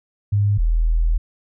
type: tone pair in turn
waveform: sine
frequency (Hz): 102.2 / 40.75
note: G#2 / E1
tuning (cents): -27 / -19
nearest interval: octave + major third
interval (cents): 1592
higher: first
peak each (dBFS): -14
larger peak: neither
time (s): 0.32-0.58 / 0.58-1.18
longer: second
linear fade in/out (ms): 10
effects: none